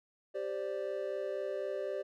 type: chord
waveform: triangle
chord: G suspended fourth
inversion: none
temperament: equal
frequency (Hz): 392 / 523.3 / 587.3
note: G4 / C5 / D5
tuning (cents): 0 / 0 / 0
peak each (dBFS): -37 / -38 / -36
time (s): 0.34-2.03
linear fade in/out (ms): 20
effects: none